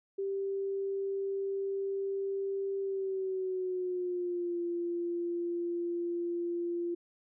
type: tone with pitch glide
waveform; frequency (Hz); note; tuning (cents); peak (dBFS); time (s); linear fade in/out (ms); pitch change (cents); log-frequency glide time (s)
sine; 392 to 345.2; G4 to F4; 0 to -20; -31; 0.18-6.95; 10; -220; 2.8-4.6
effects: none